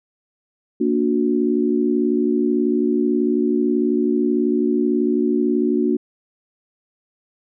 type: chord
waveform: sine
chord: Bb augmented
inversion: none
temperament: just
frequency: 233.1 / 291.4 / 364.2 Hz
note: Bb3 / D4 / F#4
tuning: 0 / -13 / -27 cents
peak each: -20 dBFS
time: 0.8-5.97 s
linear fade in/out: 10 ms
effects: none